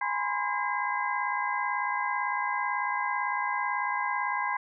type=tone cluster; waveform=sine; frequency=831 / 988 / 1046 / 1616 / 2042 Hz; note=G#5 / B5 / C6 / G#6 / C7; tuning=+1 / 0 / -1 / -48 / -43 cents; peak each=-34 / -33 / -32 / -35 / -34 dBFS; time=0.01-4.57 s; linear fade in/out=5 ms; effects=none